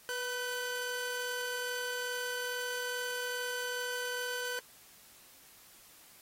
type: tone pair together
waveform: sawtooth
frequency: 491.7 / 1517.5 Hz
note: B4 / F#6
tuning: -8 / +43 cents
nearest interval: octave + minor sixth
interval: 1951 cents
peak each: -34 / -33 dBFS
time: 0.09-4.59 s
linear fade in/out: 0 ms
effects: white hiss -58 dBFS RMS until 6.21 s + AAC 48 kbps